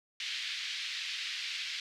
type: band-pass noise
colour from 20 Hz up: white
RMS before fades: -38 dBFS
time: 0.2-1.8 s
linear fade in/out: 2 ms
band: 2000 to 4300 Hz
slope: 24 dB/octave
effects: none